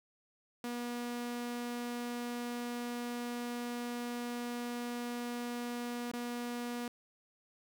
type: tone with dropouts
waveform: sawtooth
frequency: 240.9 Hz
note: B3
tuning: 43 cents flat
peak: -33 dBFS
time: 0.64-6.88 s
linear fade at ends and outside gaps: 2 ms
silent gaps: 6.115-6.135 s
effects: 11-bit